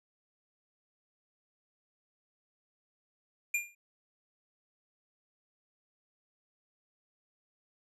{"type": "tone with exponential decay", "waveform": "square", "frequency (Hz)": 2400, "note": "D7", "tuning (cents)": 37, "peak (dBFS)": -26, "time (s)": [3.54, 3.75], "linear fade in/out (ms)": 5, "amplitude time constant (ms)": 45, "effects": ["resampled to 32000 Hz"]}